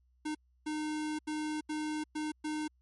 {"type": "tone bursts at uneven times", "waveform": "square", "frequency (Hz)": 306, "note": "D#4", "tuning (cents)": -29, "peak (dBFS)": -34, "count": 6, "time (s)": [[0.25, 0.35], [0.66, 1.19], [1.27, 1.61], [1.69, 2.04], [2.15, 2.32], [2.44, 2.68]], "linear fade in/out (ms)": 10, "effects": ["added 62 Hz sine -66 dBFS peak until 2.81 s", "MP3 48 kbps"]}